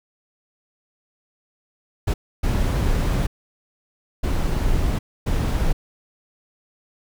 brown noise bursts at uneven times, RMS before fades -20 dBFS, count 4, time 2.07-2.14 / 2.43-3.27 / 4.23-4.99 / 5.26-5.73 s, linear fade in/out 10 ms, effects none

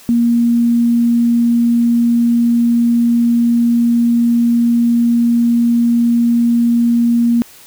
sine tone, 235.7 Hz, A#3, 19 cents sharp, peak -9 dBFS, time 0.09-7.42 s, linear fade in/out 0 ms, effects white hiss -41 dBFS RMS until 7.66 s

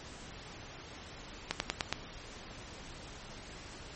slowing click train, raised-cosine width 0.2 ms, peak -12 dBFS, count 5, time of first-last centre 1.51-1.926 s, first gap 91 ms, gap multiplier 1.09, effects pink hiss -48 dBFS RMS until 3.95 s + MP3 32 kbps

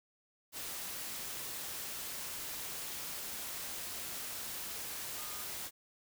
sine tone in noise, 1228 Hz, D#6, 23 cents flat, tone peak -52 dBFS, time 5.15-5.46 s, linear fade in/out 50 ms, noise white, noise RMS -42 dBFS, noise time 0.52-5.71 s, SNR -13 dB, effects none

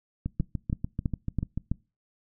two click trains, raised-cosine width 5 ms, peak -17 / -14 dBFS, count 10 / 5, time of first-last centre 0.26-1.576 / 0.4-1.716 s, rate 6.84 / 3.04 Hz, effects noise-tail reverb RT60 0.3 s tail -24 dB re dry

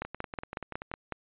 two click trains, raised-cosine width 0.5 ms, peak -23 / -18 dBFS, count 10 / 7, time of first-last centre 0.05-0.915 / 0.02-1.123 s, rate 10.4 / 5.44 Hz, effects resampled to 8000 Hz

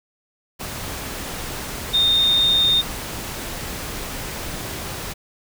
sine tone in noise, 3659 Hz, A#7, 33 cents flat, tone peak -14 dBFS, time 1.93-2.82 s, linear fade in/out 20 ms, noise pink, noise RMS -30 dBFS, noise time 0.59-5.14 s, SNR +13 dB, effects none

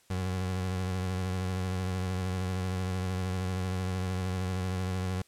30% pulse tone with vibrato, 92.5 Hz, F#2, in tune, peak -27 dBFS, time 0.1-5.22 s, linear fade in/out 5 ms, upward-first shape triangle, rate 13 Hz, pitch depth 46 cents each way, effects white hiss -64 dBFS RMS until 5.27 s + low-pass 11000 Hz 12 dB/octave

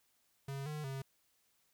square tone with pitch steps, 137.5 / 151.5 / 134.9 Hz, C#3 / D#3 / C#3, -14 / -46 / -47 cents, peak -40 dBFS, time 0.48-1.02 s, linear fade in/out 5 ms, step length 180 ms, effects white hiss -75 dBFS RMS until 1.73 s

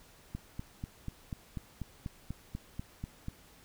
click train, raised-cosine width 5 ms, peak -25 dBFS, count 13, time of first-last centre 0.35-3.284 s, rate 4.09 Hz, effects pink hiss -59 dBFS RMS until 3.64 s

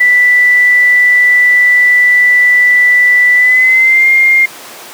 sine tone with pitch glide, 1975.5 to 2117 Hz, B6 to C7, 0 to +20 cents, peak -4 dBFS, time 0-4.46 s, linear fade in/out 10 ms, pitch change +120 cents, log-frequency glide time 3.35-4.08 s, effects pink hiss -29 dBFS RMS until 4.93 s + high-pass 400 Hz 12 dB/octave

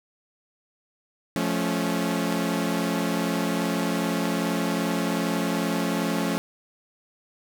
sawtooth chord, F augmented, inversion none, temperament equal with one note detuned, 174.61 / 217.1 / 277.2 Hz, F3 / A3 / C#4, 0 / -23 / 0 cents, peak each -24 dBFS, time 1.36-6.38 s, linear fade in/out 0 ms, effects none

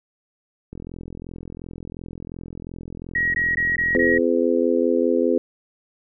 click train, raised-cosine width 3 ms, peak -22 dBFS, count 149, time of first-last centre 0.73-4.188 s, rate 42.8 Hz
sine tone bursts, 1900 Hz, A#6, 33 cents sharp, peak -18 dBFS, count 5, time 3.15-4.18 s, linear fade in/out 5 ms, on 190 ms, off 20 ms
harmonic tone, 85 Hz, F2, 46 cents flat, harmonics 3 / 4 / 5 / 6, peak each -22 / -22 / -22 / -22 dBFS, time 3.95-5.38 s, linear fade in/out 0 ms
effects none

